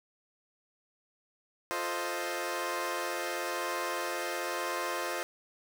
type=chord; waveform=15% pulse; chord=F dominant seventh; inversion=none; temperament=equal; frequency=349.2 / 440 / 523.3 / 622.3 Hz; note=F4 / A4 / C5 / Eb5; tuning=0 / 0 / 0 / 0 cents; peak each=-31 / -35 / -30 / -32 dBFS; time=1.71-5.23 s; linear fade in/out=0 ms; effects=none